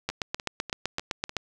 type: two click trains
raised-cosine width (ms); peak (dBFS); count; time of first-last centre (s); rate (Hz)
0.2; -10 / -19; 11 / 5; 0.09-1.367 / 0.1-1.294; 7.83 / 3.35
effects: none